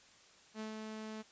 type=tone with ADSR envelope; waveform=sawtooth; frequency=217.5 Hz; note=A3; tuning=20 cents flat; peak=-36 dBFS; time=0.54-1.23 s; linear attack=60 ms; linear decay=120 ms; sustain=-3 dB; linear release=22 ms; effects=white hiss -62 dBFS RMS until 1.31 s + resampled to 16000 Hz